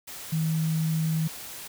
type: tone in noise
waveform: sine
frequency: 159.7 Hz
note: D#3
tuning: 45 cents sharp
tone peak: -23 dBFS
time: 0.32-1.28 s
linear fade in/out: 10 ms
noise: white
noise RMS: -40 dBFS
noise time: 0.07-1.68 s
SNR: +14 dB
effects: none